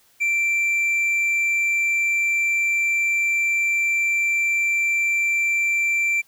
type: tone with hard clipping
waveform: sine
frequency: 2349 Hz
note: D7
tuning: in tune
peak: -19 dBFS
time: 0.2-6.22 s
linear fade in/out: 20 ms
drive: 3 dB
effects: white hiss -58 dBFS RMS until 6.27 s